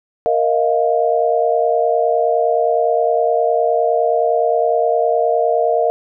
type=chord; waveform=sine; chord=Bb suspended fourth; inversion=none; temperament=equal with one note detuned; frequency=466.2 / 628.8 / 698.5 Hz; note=Bb4 / Eb5 / F5; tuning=0 / +18 / 0 cents; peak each=-17 dBFS; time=0.26-5.9 s; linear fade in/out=0 ms; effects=none